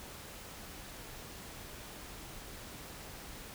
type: silence
effects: pink hiss -48 dBFS RMS until 3.54 s